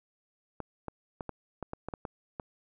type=clicks; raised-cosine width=1 ms; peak=-22 dBFS; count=10; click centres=0.603 / 0.883 / 1.208 / 1.293 / 1.627 / 1.734 / 1.886 / 1.938 / 2.052 / 2.398 s; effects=none